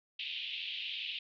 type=band-pass noise; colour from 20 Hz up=pink; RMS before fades=-40 dBFS; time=0.19-1.19 s; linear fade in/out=5 ms; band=2600 to 3600 Hz; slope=48 dB/octave; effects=none